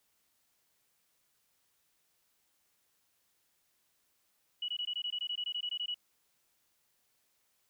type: tone bursts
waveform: sine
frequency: 2931 Hz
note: F#7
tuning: 17 cents flat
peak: -33 dBFS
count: 16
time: 4.62-5.944 s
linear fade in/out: 5 ms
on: 64 ms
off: 20 ms
effects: white hiss -75 dBFS RMS until 7.69 s